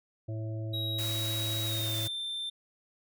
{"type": "harmonic tone", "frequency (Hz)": 110, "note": "A2", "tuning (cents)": 0, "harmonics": [1, 3, 5, 6], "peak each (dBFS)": [-33, -43, -47, -49], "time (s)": [0.28, 2.08], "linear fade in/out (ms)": 10}
{"type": "tone with pitch glide", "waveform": "triangle", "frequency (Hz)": [3825, 3569], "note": ["A#7", "A7"], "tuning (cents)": [44, 24], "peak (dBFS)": -32, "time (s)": [0.73, 2.5], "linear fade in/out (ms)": 10, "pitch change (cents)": -120, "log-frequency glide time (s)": [1.66, 1.97]}
{"type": "noise", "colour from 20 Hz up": "white", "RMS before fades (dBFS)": -39, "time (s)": [0.98, 2.08], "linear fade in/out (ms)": 10}
{"effects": []}